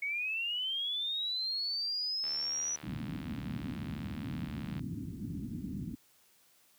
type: linear sweep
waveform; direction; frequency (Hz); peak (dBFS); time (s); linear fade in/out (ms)
sine; up; 2202 to 5920; -32; 0.02-2.76; 5
type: click train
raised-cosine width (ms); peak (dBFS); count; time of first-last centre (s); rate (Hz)
0.3; -32; 192; 2.24-4.793; 74.8
type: low-pass noise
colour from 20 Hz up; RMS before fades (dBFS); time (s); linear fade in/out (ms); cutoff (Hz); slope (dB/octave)
white; -38; 2.83-5.95; 5; 280; 48
effects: white hiss -66 dBFS RMS until 6.78 s + high-pass 80 Hz 12 dB/octave